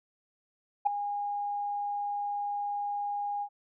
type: tone with ADSR envelope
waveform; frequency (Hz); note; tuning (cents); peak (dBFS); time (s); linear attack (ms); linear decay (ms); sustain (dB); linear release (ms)
sine; 817; G#5; -29; -18; 0.85-3.49; 18; 6; -12; 70
effects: tanh soft clip ceiling -14 dBFS